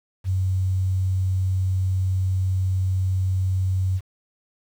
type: tone with quantisation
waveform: sine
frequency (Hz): 93.8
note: F#2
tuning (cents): +24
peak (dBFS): -19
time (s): 0.24-4.01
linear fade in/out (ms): 50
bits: 8
effects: none